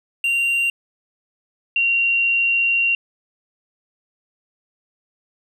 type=tone pair in turn; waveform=triangle / sine; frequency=2767 / 2757 Hz; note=F7 / F7; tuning=-17 / -23 cents; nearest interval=unison; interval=6 cents; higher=first; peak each=-15 / -15 dBFS; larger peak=neither; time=0.24-0.7 / 1.76-2.95 s; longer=second; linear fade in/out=2 ms; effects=none